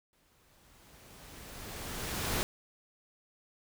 pink noise with exponential growth, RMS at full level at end -31 dBFS, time 0.13-2.43 s, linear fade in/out 0 ms, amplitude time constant 500 ms, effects none

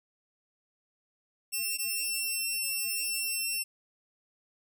10% pulse tone pair in turn, 2701 / 2701 Hz, E7 / E7, +42 / +42 cents, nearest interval unison, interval 0 cents, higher neither, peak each -21 dBFS, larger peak neither, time 1.52-1.78 / 1.78-3.64 s, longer second, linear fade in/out 20 ms, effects none

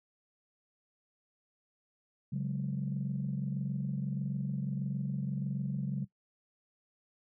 sine chord, C# suspended fourth, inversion none, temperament equal with one note detuned, 138.59 / 185 / 206.6 Hz, C#3 / F#3 / G#3, 0 / 0 / -9 cents, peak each -33 / -36 / -39 dBFS, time 2.32-6.05 s, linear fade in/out 10 ms, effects noise-tail reverb RT60 0.1 s tail -18 dB re dry + tanh soft clip ceiling -24 dBFS

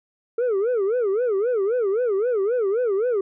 sine tone with vibrato, 440 Hz, A4, in tune, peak -16 dBFS, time 0.38-3.21 s, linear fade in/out 5 ms, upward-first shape sine, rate 3.8 Hz, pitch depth 240 cents each way, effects tanh soft clip ceiling -18 dBFS

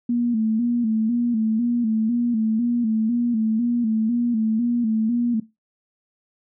sine tone with vibrato, 229.4 Hz, A#3, 28 cents flat, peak -18 dBFS, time 0.09-5.4 s, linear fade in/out 5 ms, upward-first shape square, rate 2 Hz, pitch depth 73 cents each way, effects noise-tail reverb RT60 0.2 s tail -17 dB re dry

